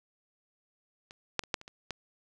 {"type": "clicks", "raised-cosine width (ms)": 0.2, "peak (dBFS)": [-30, -10, -29, -11, -30, -29, -18], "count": 7, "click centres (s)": [1.109, 1.393, 1.437, 1.542, 1.614, 1.679, 1.907], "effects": []}